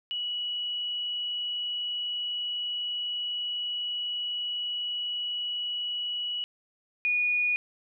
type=tone pair in turn; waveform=sine; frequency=2932 / 2455 Hz; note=F#7 / D#7; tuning=-16 / -24 cents; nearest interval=minor third; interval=308 cents; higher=first; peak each=-29 / -23 dBFS; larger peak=second; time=0.11-6.44 / 7.05-7.56 s; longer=first; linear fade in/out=0 ms; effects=none